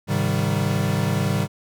square chord, Ab major seventh, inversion none, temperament equal with one note detuned, 103.83 / 133.79 / 155.56 / 196 Hz, Ab2 / C3 / Eb3 / G3, 0 / +39 / 0 / 0 cents, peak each -26 dBFS, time 0.07-1.48 s, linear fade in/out 50 ms, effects none

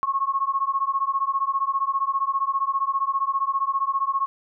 sine beating tone pair, 1085 / 1100 Hz, C#6 / C#6, -37 / -14 cents, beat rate 15 Hz, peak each -24 dBFS, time 0.03-4.26 s, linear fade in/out 0 ms, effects none

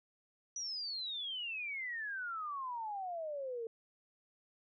sine exponential sweep, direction down, 5920 to 443.5 Hz, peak -38 dBFS, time 0.56-3.67 s, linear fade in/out 2 ms, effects none

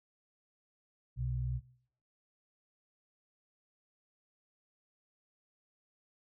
sine tone pair together, 64.5 / 125.18 Hz, C2 / B2, -24 / +24 cents, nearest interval major seventh, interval 1148 cents, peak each -37 / -34 dBFS, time 1.16-1.61 s, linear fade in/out 50 ms, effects noise-tail reverb RT60 0.6 s tail -19 dB re dry

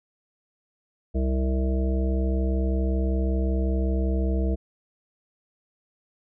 harmonic tone, 65.2 Hz, C2, 5 cents flat, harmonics 1 / 3 / 5 / 7 / 9 / 10, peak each -22 / -30 / -32 / -34 / -42 / -37 dBFS, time 1.14-4.56 s, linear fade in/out 20 ms, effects none

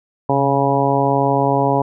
harmonic tone with a mistuned harmonic, 138.9 Hz, C#3, 4 cents sharp, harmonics 1 / 2 / 3 / 4 / 5 / 6 / 7, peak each -21 / -21 / -21 / -21 / -21 / -21 / -21 dBFS, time 0.29-1.82 s, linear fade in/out 5 ms, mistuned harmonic 1, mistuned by -43 cents, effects none

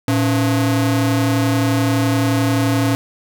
45% pulse ring-modulated tone, 196 Hz, G3, in tune, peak -11 dBFS, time 0.08-2.95 s, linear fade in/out 0 ms, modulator 82.2 Hz, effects none

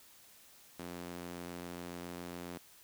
sawtooth tone with high-pass filter, 87.31 Hz, F2, in tune, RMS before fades -45 dBFS, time 0.79-2.58 s, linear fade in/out 5 ms, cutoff 230 Hz, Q 1.1, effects white hiss -60 dBFS RMS until 2.83 s

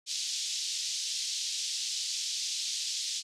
white band-pass noise, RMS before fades -34 dBFS, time 0.06-3.23 s, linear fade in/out 50 ms, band 3400 to 6500 Hz, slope 24 dB/octave, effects low-pass 11000 Hz 12 dB/octave

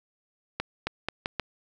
accelerating click train, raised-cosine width 0.3 ms, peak -12 dBFS, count 5, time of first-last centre 0.6-1.397 s, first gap 270 ms, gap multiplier 0.8, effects none

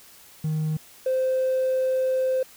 triangle tone pair in turn, 155.56 / 519.5 Hz, D#3 / C5, 0 / -12 cents, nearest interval octave + major sixth, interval 2088 cents, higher second, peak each -20 / -17 dBFS, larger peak second, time 0.44-0.77 / 1.06-2.43 s, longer second, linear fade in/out 5 ms, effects tanh soft clip ceiling -17 dBFS + white hiss -50 dBFS RMS until 2.56 s

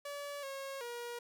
sawtooth tone with pitch steps, 573 / 545 / 477.2 Hz, D5 / C#5 / A#4, -43 / -29 / +41 cents, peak -37 dBFS, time 0.05-1.19 s, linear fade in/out 5 ms, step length 380 ms, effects none

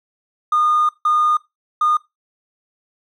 triangle tone bursts at uneven times, 1222 Hz, D#6, 32 cents flat, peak -10 dBFS, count 3, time 0.52-0.89 / 1.05-1.37 / 1.81-1.97 s, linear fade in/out 5 ms, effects noise-tail reverb RT60 0.2 s tail -22 dB re dry + tanh soft clip ceiling -9 dBFS

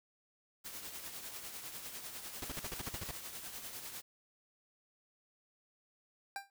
white noise with tremolo, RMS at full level -44 dBFS, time 0.64-4.02 s, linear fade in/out 20 ms, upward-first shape triangle, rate 10 Hz, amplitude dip 55%
pink noise bursts, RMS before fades -41 dBFS, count 10, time 2.42-3.112 s, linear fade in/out 2 ms, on 26 ms, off 48 ms
25% pulse tone with exponential decay, 793 Hz, G5, 20 cents sharp, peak -32 dBFS, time 6.36-6.5 s, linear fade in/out 1 ms, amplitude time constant 30 ms
effects none

